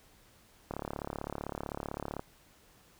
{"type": "click train", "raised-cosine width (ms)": 1, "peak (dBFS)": -22, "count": 54, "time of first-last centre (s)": [0.71, 2.195], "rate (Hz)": 35.7, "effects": ["pink hiss -62 dBFS RMS until 2.99 s"]}